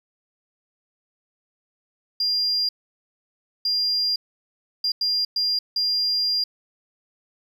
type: tone bursts at uneven times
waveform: triangle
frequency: 4800 Hz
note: D8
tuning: 37 cents sharp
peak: -17 dBFS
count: 6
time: 2.2-2.69 / 3.65-4.16 / 4.84-4.92 / 5.01-5.25 / 5.36-5.59 / 5.76-6.44 s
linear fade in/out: 5 ms
effects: tanh soft clip ceiling -17 dBFS